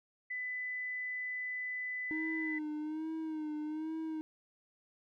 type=tone; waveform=sine; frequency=2000 Hz; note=B6; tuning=21 cents sharp; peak=-36 dBFS; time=0.3-2.59 s; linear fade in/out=10 ms
type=tone with vibrato; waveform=triangle; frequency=311.1 Hz; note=D#4; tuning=in tune; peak=-34 dBFS; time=2.11-4.21 s; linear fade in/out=0 ms; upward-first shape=sine; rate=1.2 Hz; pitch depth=52 cents each way
effects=none